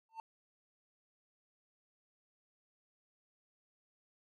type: tone with exponential growth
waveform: triangle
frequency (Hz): 897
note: A5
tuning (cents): +33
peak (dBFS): -36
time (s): 0.09-0.2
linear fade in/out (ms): 1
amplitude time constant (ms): 22
effects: none